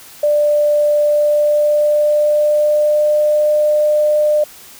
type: tone with pitch glide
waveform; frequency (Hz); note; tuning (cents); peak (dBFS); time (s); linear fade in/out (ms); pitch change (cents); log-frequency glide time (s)
sine; 592 to 601; D5 to D5; +14 to +40; -10; 0.23-4.44; 5; +26; 0.99-3.36
effects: white hiss -39 dBFS RMS until 4.79 s